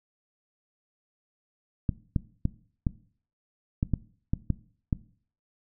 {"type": "clicks", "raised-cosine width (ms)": 5, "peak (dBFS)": -12, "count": 9, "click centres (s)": [1.892, 2.162, 2.454, 2.868, 3.829, 3.937, 4.335, 4.503, 4.928], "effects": ["noise-tail reverb RT60 0.5 s tail -19 dB re dry"]}